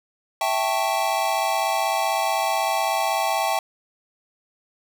square chord, A dominant seventh, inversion second, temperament equal, 659.3 / 784 / 880 / 1108.7 Hz, E5 / G5 / A5 / C#6, 0 / 0 / 0 / 0 cents, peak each -27 / -25 / -27 / -30 dBFS, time 0.41-3.59 s, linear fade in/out 2 ms, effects none

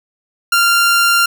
sawtooth tone, 1389 Hz, F6, 10 cents flat, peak -6 dBFS, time 0.52-1.26 s, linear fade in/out 5 ms, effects none

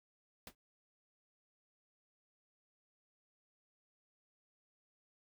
pink noise with exponential decay, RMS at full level -44 dBFS, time 0.47-0.55 s, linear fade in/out 2 ms, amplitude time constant 16 ms, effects none

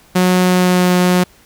sawtooth tone with pitch glide, 182.4 to 180.3 Hz, F#3 to F#3, -24 to -45 cents, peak -6 dBFS, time 0.15-1.24 s, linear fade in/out 10 ms, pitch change -21 cents, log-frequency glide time 0.42-0.91 s, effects pink hiss -48 dBFS RMS until 1.45 s

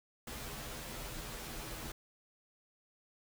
pink noise with comb filter, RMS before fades -44 dBFS, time 0.27-1.92 s, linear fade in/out 5 ms, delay 11 ms, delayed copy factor -1, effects none

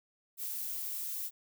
violet noise, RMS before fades -38 dBFS, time 0.37-1.31 s, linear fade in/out 50 ms, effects none

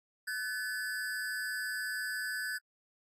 square ring-modulated tone, 1619 Hz, G#6, 45 cents flat, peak -32 dBFS, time 0.27-2.58 s, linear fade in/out 10 ms, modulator 110 Hz, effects AAC 48 kbps

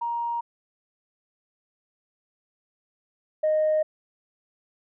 sine tone pair in turn, 940 / 619.1 Hz, A#5 / D#5, +14 / -9 cents, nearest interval perfect fifth, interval 723 cents, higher first, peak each -25 / -18 dBFS, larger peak second, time 0.01-0.41 / 3.43-3.83 s, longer neither, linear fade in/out 10 ms, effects tanh soft clip ceiling -16 dBFS

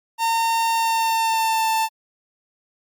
45% pulse tone with pitch glide, 912 to 888.6 Hz, A#5 to A5, -38 to +17 cents, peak -18 dBFS, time 0.18-1.89 s, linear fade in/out 50 ms, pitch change -45 cents, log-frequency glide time 0.74-1.69 s, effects Opus 48 kbps

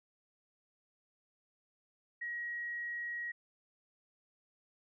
sine tone, 1900 Hz, A#6, 33 cents sharp, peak -37 dBFS, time 2.21-3.32 s, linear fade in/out 10 ms, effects none

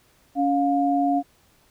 sine tone pair together, 281.1 / 707.2 Hz, C#4 / F5, +24 / +22 cents, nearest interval octave + major third, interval 1598 cents, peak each -21 dBFS, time 0.35-1.23 s, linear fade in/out 50 ms, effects pink hiss -60 dBFS RMS until 1.7 s

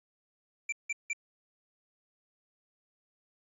square tone bursts, 2349 Hz, D7, in tune, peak -31 dBFS, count 3, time 0.69-1.132 s, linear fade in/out 5 ms, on 34 ms, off 170 ms, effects resampled to 24000 Hz

